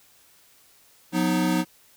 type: chord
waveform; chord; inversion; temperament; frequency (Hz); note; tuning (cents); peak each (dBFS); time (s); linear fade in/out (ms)
square; B major; second; equal with one note detuned; 180.77 / 246.9 / 311.1; F#3 / B3 / D#4; -40 / 0 / 0; -25 / -28 / -25; 1.12-1.65; 50
effects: white hiss -57 dBFS RMS until 1.96 s